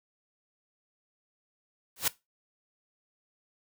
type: noise with exponential growth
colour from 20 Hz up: white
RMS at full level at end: -21 dBFS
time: 1.96-2.08 s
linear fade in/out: 5 ms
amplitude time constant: 26 ms
effects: noise-tail reverb RT60 0.2 s tail -18 dB re dry